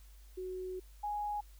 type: tone pair in turn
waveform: sine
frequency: 370 / 830.6 Hz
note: F#4 / G#5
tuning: 0 / 0 cents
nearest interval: octave + major second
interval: 1400 cents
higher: second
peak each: -38 / -34 dBFS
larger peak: second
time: 0.37-0.8 / 1.03-1.41 s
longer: first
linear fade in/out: 10 ms
effects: added 50 Hz sine -53 dBFS peak until 1.59 s + white hiss -66 dBFS RMS until 1.59 s